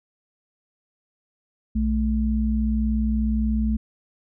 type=tone pair together; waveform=sine; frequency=60.99 / 217.6 Hz; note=B1 / A3; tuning=-21 / -19 cents; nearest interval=octave + minor seventh; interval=2202 cents; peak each=-22 / -22 dBFS; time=1.75-3.77 s; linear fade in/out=10 ms; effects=none